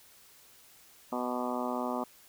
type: harmonic tone with a mistuned harmonic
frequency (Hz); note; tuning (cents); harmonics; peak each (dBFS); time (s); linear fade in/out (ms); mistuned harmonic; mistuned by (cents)
124.3; B2; +12; 2 / 3 / 4 / 5 / 6 / 7 / 8 / 9 / 10; -35 / -41 / -41 / -38 / -40 / -40 / -41 / -42 / -43; 1.12-2.04; 5; 10; -36
effects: white hiss -58 dBFS RMS until 2.28 s